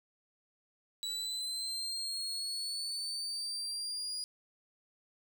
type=linear sweep; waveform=35% pulse; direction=up; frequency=3927 to 4889 Hz; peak=-34 dBFS; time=1.03-4.24 s; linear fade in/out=0 ms; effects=none